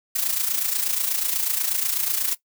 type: noise with amplitude modulation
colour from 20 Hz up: blue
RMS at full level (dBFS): -21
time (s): 0.15-2.35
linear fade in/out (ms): 10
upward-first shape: sine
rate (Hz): 28.2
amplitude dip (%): 65
effects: noise-tail reverb RT60 0.1 s tail -17 dB re dry